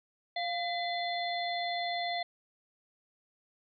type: harmonic tone with a mistuned harmonic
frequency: 698.5 Hz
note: F5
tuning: in tune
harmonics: 1 / 3 / 5 / 6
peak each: -33 / -38 / -40 / -41 dBFS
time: 0.36-2.23 s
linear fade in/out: 5 ms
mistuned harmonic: 3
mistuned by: -62 cents
effects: none